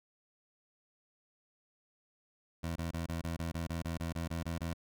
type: tone bursts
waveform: 20% pulse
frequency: 83.4 Hz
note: E2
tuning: 21 cents sharp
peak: -30 dBFS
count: 14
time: 2.63-4.736 s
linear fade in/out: 10 ms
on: 130 ms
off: 22 ms
effects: none